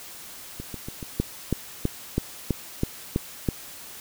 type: two click trains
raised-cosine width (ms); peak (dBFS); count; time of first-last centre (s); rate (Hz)
3; -9 / -21; 8 / 4; 1.2-3.488 / 0.6-1.028; 3.06 / 7.01
effects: white hiss -42 dBFS RMS until 4 s